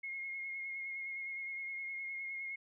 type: tone with vibrato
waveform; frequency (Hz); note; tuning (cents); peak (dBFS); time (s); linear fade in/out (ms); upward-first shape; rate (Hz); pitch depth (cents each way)
sine; 2154; C7; +50; -39; 0.03-2.56; 10; sine; 9.7; 22
effects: none